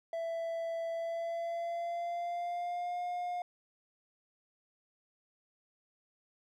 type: tone with pitch glide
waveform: triangle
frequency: 664 to 711.7 Hz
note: E5 to F5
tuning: +12 to +33 cents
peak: -32 dBFS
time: 0.13-3.42 s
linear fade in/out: 2 ms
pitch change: +121 cents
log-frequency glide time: 0.91-3.02 s
effects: none